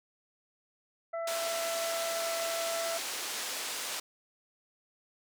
harmonic tone, 667 Hz, E5, 20 cents sharp, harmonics 1 / 2 / 3, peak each -33 / -42 / -48 dBFS, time 1.13-2.98 s, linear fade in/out 10 ms
white band-pass noise, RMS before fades -37 dBFS, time 1.27-4 s, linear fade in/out 5 ms, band 360 to 8100 Hz, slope 12 dB/octave
effects none

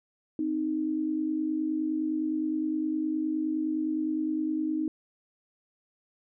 sine tone pair together, 261.4 / 311.1 Hz, C4 / D#4, -1 / 0 cents, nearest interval minor third, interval 301 cents, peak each -33 / -27 dBFS, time 0.39-4.88 s, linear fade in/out 2 ms, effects none

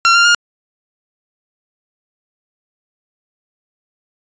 sawtooth tone with pitch steps, 1368 / 1391.9 / 1416.2 Hz, F6 / F6 / F6, -36 / -6 / +24 cents, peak -4 dBFS, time 0.05-0.347 s, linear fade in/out 0 ms, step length 99 ms, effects resampled to 16000 Hz

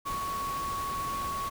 sine tone in noise, 1113 Hz, C#6, 7 cents sharp, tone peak -31 dBFS, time 0.05-1.5 s, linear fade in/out 20 ms, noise pink, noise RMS -40 dBFS, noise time 0.05-1.5 s, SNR +6 dB, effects none

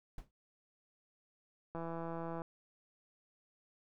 brown noise with exponential decay, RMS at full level -43 dBFS, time 0.18-0.31 s, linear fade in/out 2 ms, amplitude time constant 27 ms
click train, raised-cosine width 1 ms, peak -29 dBFS, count 112, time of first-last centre 1.75-2.419 s, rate 166 Hz
effects none

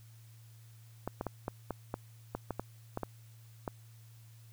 clicks, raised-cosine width 1 ms, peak -21 dBFS, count 12, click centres 1.076 / 1.211 / 1.267 / 1.481 / 1.707 / 1.941 / 2.35 / 2.507 / 2.596 / 2.974 / 3.033 / 3.678 s, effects added 113 Hz sine -53 dBFS peak until 4.52 s + white hiss -65 dBFS RMS until 4.52 s

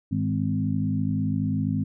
harmonic tone with a mistuned harmonic, 51.91 Hz, G#1, in tune, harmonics 2 / 3 / 4 / 5, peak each -28 / -28 / -28 / -28 dBFS, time 0.11-1.84 s, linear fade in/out 10 ms, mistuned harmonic 3, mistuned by +35 cents, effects none

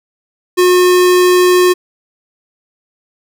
square tone, 361.3 Hz, F#4, 41 cents flat, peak -7 dBFS, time 0.57-1.74 s, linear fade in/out 20 ms, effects none

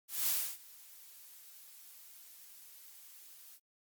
blue noise with ADSR envelope, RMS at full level -31 dBFS, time 0.08-3.6 s, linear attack 200 ms, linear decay 290 ms, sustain -24 dB, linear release 57 ms, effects Opus 48 kbps

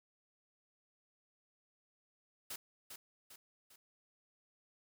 white noise with echo, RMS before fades -44 dBFS, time 2.5-2.56 s, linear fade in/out 5 ms, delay 400 ms, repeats 3, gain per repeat -6 dB, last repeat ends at 3.76 s, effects none

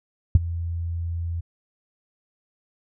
sine tone with ADSR envelope, 84.5 Hz, E2, 43 cents sharp, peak -6 dBFS, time 0.35-1.41 s, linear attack 3 ms, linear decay 24 ms, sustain -19 dB, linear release 12 ms, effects none

